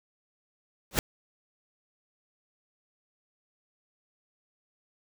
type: noise with exponential growth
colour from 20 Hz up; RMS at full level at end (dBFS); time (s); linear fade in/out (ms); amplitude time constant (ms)
pink; -20; 0.91-0.99; 1; 17
effects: none